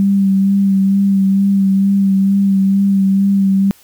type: tone with vibrato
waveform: sine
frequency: 195.7 Hz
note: G3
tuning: 3 cents flat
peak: -9 dBFS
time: 0-3.71 s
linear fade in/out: 0 ms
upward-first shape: sine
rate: 2.2 Hz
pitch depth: 22 cents each way
effects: white hiss -47 dBFS RMS until 3.83 s